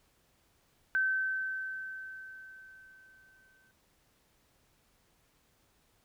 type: tone with exponential decay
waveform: sine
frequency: 1540 Hz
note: G6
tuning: 31 cents flat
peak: -25 dBFS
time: 0.95-3.71 s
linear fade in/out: 0 ms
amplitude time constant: 600 ms
effects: pink hiss -70 dBFS RMS until 6.04 s